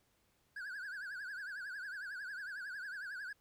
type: tone with vibrato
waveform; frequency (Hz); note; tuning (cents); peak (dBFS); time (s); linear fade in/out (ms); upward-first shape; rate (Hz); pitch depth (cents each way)
triangle; 1565; G6; -3; -40; 0.56-3.33; 5; triangle; 11; 170
effects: pink hiss -75 dBFS RMS until 3.4 s